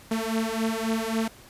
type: beating tone pair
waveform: sawtooth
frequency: 222 / 225.7 Hz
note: A3 / A3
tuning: +16 / +44 cents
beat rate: 3.7 Hz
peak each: -24 dBFS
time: 0.11-1.28 s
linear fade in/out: 5 ms
effects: pink hiss -50 dBFS RMS until 1.49 s + resampled to 32000 Hz